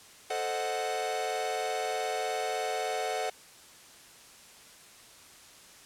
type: chord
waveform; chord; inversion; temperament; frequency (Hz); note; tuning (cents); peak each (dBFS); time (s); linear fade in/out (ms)
45% pulse; A diminished seventh; none; equal with one note detuned; 440 / 523.3 / 619.4 / 740; A4 / C5 / Eb5 / Gb5; 0 / 0 / -8 / 0; -36 / -38 / -38 / -33; 0.3-3.3; 5
effects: white hiss -53 dBFS RMS until 5.85 s + low-pass 10000 Hz 12 dB/octave